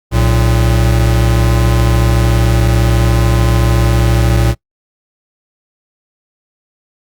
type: tone pair together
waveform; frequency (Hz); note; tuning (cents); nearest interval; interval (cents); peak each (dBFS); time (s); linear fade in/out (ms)
square; 60.7 / 114.59; B1 / A#2; -29 / -29; major seventh; 1100; -12; 0.11-4.55; 50
effects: noise-tail reverb RT60 0.1 s tail -23 dB re dry + Opus 48 kbps